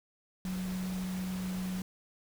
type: tone in noise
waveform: sine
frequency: 185 Hz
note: F#3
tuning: in tune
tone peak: -33 dBFS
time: 0.45-1.82 s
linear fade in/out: 2 ms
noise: pink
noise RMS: -45 dBFS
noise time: 0.45-1.82 s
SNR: +9 dB
effects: none